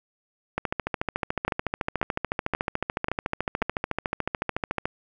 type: two click trains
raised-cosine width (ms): 0.5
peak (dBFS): -10 / -10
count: 5 / 60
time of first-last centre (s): 1.48-3.619 / 0.58-4.855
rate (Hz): 1.87 / 13.8
effects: none